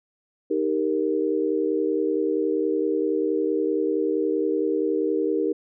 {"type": "chord", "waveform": "sine", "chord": "Eb major", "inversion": "none", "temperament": "equal with one note detuned", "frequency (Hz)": [311.1, 395.6, 466.2], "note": ["Eb4", "G4", "Bb4"], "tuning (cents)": [0, 16, 0], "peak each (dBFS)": -25, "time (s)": [0.5, 5.53], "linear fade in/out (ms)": 10, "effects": []}